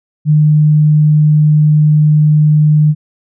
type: tone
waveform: sine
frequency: 151.7 Hz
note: D#3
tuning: 44 cents flat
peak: -5 dBFS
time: 0.25-2.95 s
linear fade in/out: 50 ms
effects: none